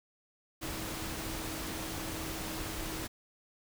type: tone in noise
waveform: sine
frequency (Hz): 319.7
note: D#4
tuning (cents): +47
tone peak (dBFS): -44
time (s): 0.61-3.08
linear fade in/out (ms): 20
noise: pink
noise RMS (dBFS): -39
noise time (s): 0.61-3.08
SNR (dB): -8
effects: none

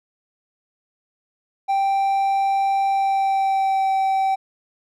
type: tone with pitch glide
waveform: triangle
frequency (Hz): 784 to 771.9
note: G5 to G5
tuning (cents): 0 to -27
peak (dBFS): -15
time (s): 1.68-4.36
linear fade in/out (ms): 20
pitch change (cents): -27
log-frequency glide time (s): 2.87-3.9
effects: none

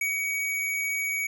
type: tone with ADSR envelope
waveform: square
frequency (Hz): 2257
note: C#7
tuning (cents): +31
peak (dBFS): -25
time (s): 0.01-1.27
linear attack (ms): 4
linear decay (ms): 140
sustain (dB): -2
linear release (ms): 5
effects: none

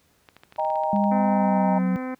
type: clicks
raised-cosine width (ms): 0.3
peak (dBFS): -29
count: 12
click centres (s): 0.288 / 0.366 / 0.435 / 0.524 / 0.561 / 0.597 / 0.649 / 0.702 / 0.757 / 0.836 / 0.962 / 1.04
type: chord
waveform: sine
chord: Eb major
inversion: none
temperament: equal with one note detuned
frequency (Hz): 622.3 / 795.4 / 932.3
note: Eb5 / G5 / Bb5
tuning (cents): 0 / +25 / 0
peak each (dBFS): -26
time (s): 0.58-1.79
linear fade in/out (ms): 10
type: tone with pitch glide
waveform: sine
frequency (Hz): 202.4 to 185.6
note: G#3 to F#3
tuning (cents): -44 to +6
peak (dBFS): -20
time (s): 0.93-1.96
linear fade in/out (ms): 0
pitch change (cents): -150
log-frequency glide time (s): 1.27-1.82
type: harmonic tone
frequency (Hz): 256.8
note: C4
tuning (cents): -32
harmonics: 1 / 2 / 3 / 4 / 5 / 6 / 7 / 8 / 9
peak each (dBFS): -29 / -35 / -39 / -41 / -43 / -45 / -46 / -47 / -48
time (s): 1.11-2.15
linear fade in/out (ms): 10
effects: pink hiss -63 dBFS RMS until 2.19 s + high-pass 60 Hz 12 dB/octave

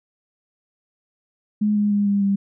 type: tone with pitch steps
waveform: sine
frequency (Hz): 210 / 207 / 204 / 201.1 / 198.21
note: G#3 / G#3 / G#3 / G3 / G3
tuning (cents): +19 / -5 / -31 / +44 / +19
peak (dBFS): -16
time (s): 1.61-2.36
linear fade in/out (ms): 10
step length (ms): 150
effects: none

